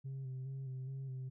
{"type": "tone with vibrato", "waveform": "sine", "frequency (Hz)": 132.3, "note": "C3", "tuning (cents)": 20, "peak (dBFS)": -38, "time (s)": [0.04, 1.3], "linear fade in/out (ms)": 20, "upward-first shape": "square", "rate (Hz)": 2.4, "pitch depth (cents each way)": 31, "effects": ["tanh soft clip ceiling -39 dBFS"]}